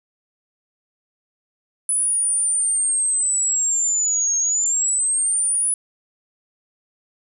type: linear two-way sweep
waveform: sine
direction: down then up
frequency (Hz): 9970 to 6480 to 9970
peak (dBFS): -17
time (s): 1.89-5.74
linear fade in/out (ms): 2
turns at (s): 4.37
effects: none